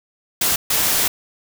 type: noise bursts at uneven times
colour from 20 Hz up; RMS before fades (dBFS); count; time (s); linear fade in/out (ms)
white; -18; 2; 0.41-0.56 / 0.7-1.08; 5
effects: none